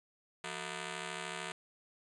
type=ring-modulated tone; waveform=5% pulse; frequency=273.2 Hz; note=C#4; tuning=25 cents flat; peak=-25 dBFS; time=0.44-1.52 s; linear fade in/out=0 ms; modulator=100 Hz; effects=resampled to 24000 Hz